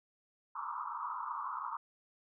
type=band-pass noise; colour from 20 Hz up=pink; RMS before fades=-40 dBFS; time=0.55-1.77 s; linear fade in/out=5 ms; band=920 to 1300 Hz; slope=96 dB/octave; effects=none